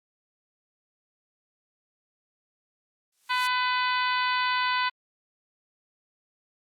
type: noise with exponential growth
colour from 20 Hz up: blue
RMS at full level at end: -32 dBFS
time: 3.12-3.47 s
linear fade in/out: 5 ms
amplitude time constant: 74 ms
type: harmonic tone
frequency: 501 Hz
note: B4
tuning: 25 cents sharp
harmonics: 2 / 3 / 4 / 5 / 6 / 7 / 8 / 9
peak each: -26 / -30 / -32 / -34 / -36 / -37 / -38 / -39 dBFS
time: 3.29-4.9 s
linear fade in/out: 20 ms
effects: low-pass 10000 Hz 12 dB/octave + Opus 48 kbps